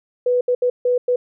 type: tone bursts at uneven times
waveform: sine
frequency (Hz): 493.9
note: B4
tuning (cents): 0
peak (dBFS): -14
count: 5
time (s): 0.26-0.41 / 0.48-0.55 / 0.62-0.7 / 0.85-0.98 / 1.08-1.16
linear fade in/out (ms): 5
effects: none